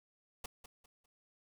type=noise with echo; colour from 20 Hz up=pink; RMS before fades=-42 dBFS; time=0.44-0.46 s; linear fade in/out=5 ms; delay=200 ms; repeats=3; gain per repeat=-11 dB; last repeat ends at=1.06 s; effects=none